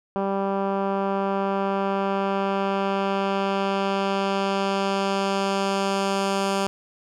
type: tone with low-pass filter sweep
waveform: 10% pulse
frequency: 196 Hz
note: G3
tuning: in tune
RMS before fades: -24 dBFS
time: 0.16-6.67 s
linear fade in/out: 0 ms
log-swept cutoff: 1000 to 9200 Hz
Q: 0.77
effects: none